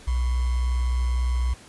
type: tone with sample-and-hold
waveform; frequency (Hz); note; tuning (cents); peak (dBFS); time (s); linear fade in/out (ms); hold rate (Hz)
sine; 61.74; B1; 0; -20; 0.07-1.54; 10; 1050
effects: pink hiss -48 dBFS RMS until 1.68 s + resampled to 24000 Hz

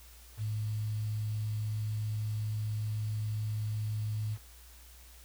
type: tone with quantisation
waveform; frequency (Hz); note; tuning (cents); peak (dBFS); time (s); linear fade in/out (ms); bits
sine; 107.4; A2; -41; -31; 0.37-4.38; 50; 9
effects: added 60 Hz sine -53 dBFS peak until 5.24 s + white hiss -57 dBFS RMS until 5.24 s

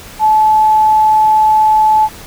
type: tone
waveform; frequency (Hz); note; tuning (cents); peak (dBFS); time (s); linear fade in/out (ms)
sine; 864; A5; -32; -6; 0.19-2.09; 50
effects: pink hiss -33 dBFS RMS until 2.26 s

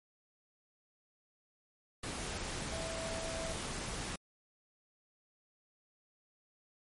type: tone in noise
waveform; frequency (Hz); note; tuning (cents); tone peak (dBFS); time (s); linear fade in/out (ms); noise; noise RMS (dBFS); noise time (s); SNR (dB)
sine; 655; E5; -11; -41; 2.72-3.53; 5; pink; -40; 2.03-4.16; -4
effects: MP3 48 kbps

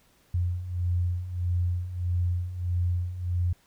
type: beating tone pair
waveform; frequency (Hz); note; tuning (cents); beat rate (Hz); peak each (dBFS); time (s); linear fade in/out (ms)
sine; 87.31 / 88.91; F2 / F2; 0 / +31; 1.6; -31 / -26; 0.34-3.53; 5
effects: pink hiss -63 dBFS RMS until 3.66 s

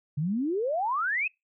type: exponential sweep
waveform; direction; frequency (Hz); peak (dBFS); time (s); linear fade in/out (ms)
sine; up; 138.6 to 2657; -25; 0.17-1.28; 10
effects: noise-tail reverb RT60 0.2 s tail -26 dB re dry

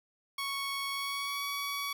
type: tone with pitch glide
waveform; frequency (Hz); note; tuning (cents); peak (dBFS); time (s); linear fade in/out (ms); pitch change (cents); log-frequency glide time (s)
15% pulse; 1108.7 to 1130; C#6 to C#6; 0 to +33; -27; 0.38-1.93; 5; +33; 0.9-1.45
effects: 10-bit

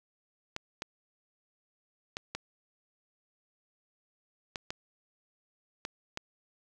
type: clicks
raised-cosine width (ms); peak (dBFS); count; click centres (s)
0.2; -18; 8; 0.564 / 0.821 / 2.169 / 2.35 / 4.558 / 4.705 / 5.851 / 6.174
effects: none

